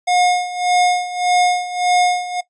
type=tone with tremolo; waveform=square; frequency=719 Hz; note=F#5; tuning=50 cents flat; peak=-12 dBFS; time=0.07-2.41 s; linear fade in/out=10 ms; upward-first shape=sine; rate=1.7 Hz; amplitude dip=80%; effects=noise-tail reverb RT60 0.1 s tail -17 dB re dry + resampled to 22050 Hz